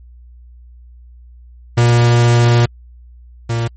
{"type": "tone pair in turn", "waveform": "45% pulse", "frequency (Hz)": [119.1, 116.31], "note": ["A#2", "A#2"], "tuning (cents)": [38, -3], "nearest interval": "unison", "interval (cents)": 41, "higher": "first", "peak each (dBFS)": [-8, -15], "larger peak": "first", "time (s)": [[1.77, 2.66], [3.49, 3.68]], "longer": "first", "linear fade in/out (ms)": 10, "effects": ["added 60 Hz sine -37 dBFS peak until 3.76 s", "MP3 32 kbps"]}